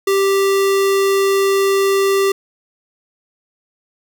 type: tone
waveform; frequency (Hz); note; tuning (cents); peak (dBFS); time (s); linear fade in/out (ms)
square; 392; G4; 0; -13; 0.07-2.32; 5
effects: none